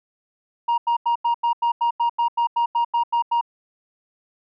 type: tone bursts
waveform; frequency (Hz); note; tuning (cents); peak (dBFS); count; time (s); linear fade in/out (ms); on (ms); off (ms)
sine; 942; A#5; +18; -14; 15; 0.68-3.412; 10; 100; 88
effects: tanh soft clip ceiling -16 dBFS